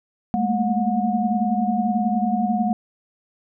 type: tone cluster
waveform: sine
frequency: 205.1 / 223.6 / 234.6 / 725 Hz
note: G#3 / A3 / A#3 / F#5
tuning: -21 / +28 / +11 / -35 cents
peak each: -23 / -23 / -29 / -23 dBFS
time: 0.34-2.73 s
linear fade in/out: 0 ms
effects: none